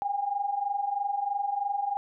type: tone pair together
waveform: sine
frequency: 790 / 813.1 Hz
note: G5 / G#5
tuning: +13 / -37 cents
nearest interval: unison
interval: 50 cents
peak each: -32 / -28 dBFS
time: 0.02-1.97 s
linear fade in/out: 0 ms
effects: none